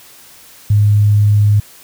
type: tone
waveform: sine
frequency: 103.83 Hz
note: G#2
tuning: in tune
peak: -7 dBFS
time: 0.7-1.6 s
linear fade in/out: 5 ms
effects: white hiss -41 dBFS RMS until 1.83 s